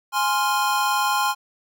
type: chord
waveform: square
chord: F minor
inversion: first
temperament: equal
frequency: 830.6 / 1046.5 / 1396.9 Hz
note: Ab5 / C6 / F6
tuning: 0 / 0 / 0 cents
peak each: -24 / -23 / -27 dBFS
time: 0.12-1.35 s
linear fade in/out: 50 ms
effects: none